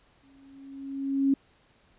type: tone with exponential growth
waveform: sine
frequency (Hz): 273.6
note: C#4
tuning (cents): -23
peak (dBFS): -18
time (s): 0.23-1.34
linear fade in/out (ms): 5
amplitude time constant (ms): 240
effects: pink hiss -63 dBFS RMS until 1.98 s + resampled to 8000 Hz